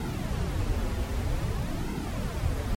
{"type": "noise with flanger", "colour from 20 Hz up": "brown", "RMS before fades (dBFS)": -29, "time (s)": [0, 2.75], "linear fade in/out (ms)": 2, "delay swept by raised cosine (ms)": [1.7, 6.7], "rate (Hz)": 0.52, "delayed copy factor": -0.7, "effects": ["MP3 64 kbps"]}